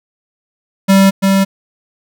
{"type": "tone with echo", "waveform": "square", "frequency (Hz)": 194.3, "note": "G3", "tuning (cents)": -15, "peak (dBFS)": -6, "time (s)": [0.88, 1.11], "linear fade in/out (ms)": 20, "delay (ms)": 340, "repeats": 1, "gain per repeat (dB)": -3, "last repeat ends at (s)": 1.45, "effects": []}